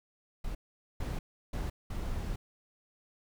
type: noise bursts at uneven times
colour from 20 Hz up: brown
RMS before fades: -35 dBFS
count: 4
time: 0.44-0.55 / 1-1.19 / 1.53-1.7 / 1.9-2.36 s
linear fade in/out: 5 ms
effects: none